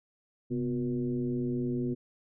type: tone with frequency modulation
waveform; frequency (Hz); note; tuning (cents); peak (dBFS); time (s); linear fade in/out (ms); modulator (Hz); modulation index
sine; 247.7; B3; +5; -28; 0.5-1.95; 20; 115; 1.1
effects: none